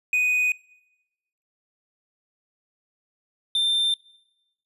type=tone pair in turn; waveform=triangle; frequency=2489 / 3582 Hz; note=D#7 / A7; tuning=0 / +30 cents; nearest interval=tritone; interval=630 cents; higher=second; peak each=-17 / -18 dBFS; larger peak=first; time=0.13-0.52 / 3.55-3.94 s; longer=neither; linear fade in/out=2 ms; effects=noise-tail reverb RT60 1.0 s tail -23 dB re dry + resampled to 32000 Hz